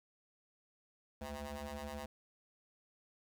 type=ring-modulated tone; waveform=15% pulse; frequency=144.1 Hz; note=D3; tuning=33 cents flat; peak=-33 dBFS; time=1.21-2.06 s; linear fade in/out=5 ms; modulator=365 Hz; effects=none